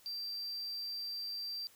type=tone; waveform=triangle; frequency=4699 Hz; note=D8; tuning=in tune; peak=-37 dBFS; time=0.06-1.67 s; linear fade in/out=0 ms; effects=white hiss -63 dBFS RMS until 1.75 s